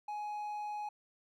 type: tone with hard clipping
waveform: triangle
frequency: 837 Hz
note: G#5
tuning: 13 cents sharp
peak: -38 dBFS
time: 0.08-0.89 s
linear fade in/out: 5 ms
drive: 6 dB
effects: none